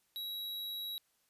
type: tone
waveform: square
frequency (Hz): 3872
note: B7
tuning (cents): -35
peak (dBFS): -39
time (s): 0.16-0.98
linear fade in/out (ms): 0
effects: white hiss -75 dBFS RMS until 1.29 s + resampled to 32000 Hz